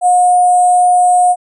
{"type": "tone with sample-and-hold", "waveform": "sine", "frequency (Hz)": 719, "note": "F#5", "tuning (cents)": -50, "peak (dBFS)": -6, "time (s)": [0.01, 1.36], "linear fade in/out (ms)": 50, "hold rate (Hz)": 8820, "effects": ["resampled to 24000 Hz"]}